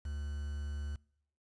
triangle tone with quantisation, 72.5 Hz, D2, 22 cents flat, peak -34 dBFS, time 0.05-0.96 s, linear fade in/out 5 ms, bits 9, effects noise-tail reverb RT60 0.7 s tail -25 dB re dry + resampled to 22050 Hz

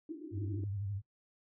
pink band-pass noise, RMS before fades -45 dBFS, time 0.09-0.64 s, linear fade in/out 2 ms, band 290 to 350 Hz, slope 96 dB/octave
sine tone with vibrato, 100 Hz, G2, 35 cents sharp, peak -35 dBFS, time 0.31-1.02 s, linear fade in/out 50 ms, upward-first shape sine, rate 12 Hz, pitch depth 74 cents each way
effects noise-tail reverb RT60 0.1 s tail -21 dB re dry

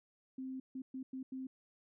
sine tone bursts at uneven times, 261.6 Hz, C4, in tune, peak -40 dBFS, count 5, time 0.38-0.6 / 0.75-0.82 / 0.94-1.03 / 1.13-1.23 / 1.32-1.47 s, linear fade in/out 5 ms, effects none

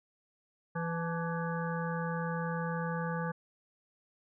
harmonic tone with a mistuned harmonic, 166.6 Hz, E3, 19 cents sharp, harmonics 1 / 3 / 5 / 7 / 9 / 10, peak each -34 / -39 / -41 / -42 / -44 / -44 dBFS, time 0.75-3.32 s, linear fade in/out 10 ms, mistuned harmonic 5, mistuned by +67 cents, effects none

